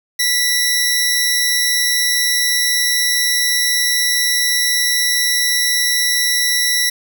20% pulse tone pair together, 1967 / 5564 Hz, B6 / F8, -7 / -7 cents, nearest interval octave + tritone, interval 1800 cents, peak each -11 / -12 dBFS, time 0.19-6.9 s, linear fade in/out 10 ms, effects 7-bit

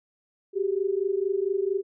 sine tone pair together, 378.8 / 403.2 Hz, F#4 / G4, +41 / +49 cents, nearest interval minor second, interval 108 cents, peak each -26 dBFS, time 0.53-1.83 s, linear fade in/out 50 ms, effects none

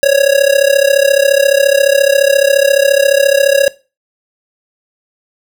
square tone with amplitude modulation, 554.4 Hz, C#5, in tune, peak -4 dBFS, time 0.03-3.68 s, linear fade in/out 0 ms, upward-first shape sine, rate 34.4 Hz, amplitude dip 85%, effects noise-tail reverb RT60 0.3 s tail -20 dB re dry

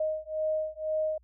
sine beating tone pair, 622.3 / 624.3 Hz, D#5 / D#5, 0 / +6 cents, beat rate 2 Hz, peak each -31 dBFS, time 0-1.18 s, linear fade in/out 5 ms, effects added 60 Hz sine -59 dBFS peak until 1.23 s

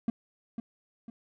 triangle tone with echo, 229.2 Hz, A#3, 29 cents flat, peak -22 dBFS, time 0.08-0.1 s, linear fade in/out 2 ms, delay 500 ms, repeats 2, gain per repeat -8 dB, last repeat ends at 1.1 s, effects none

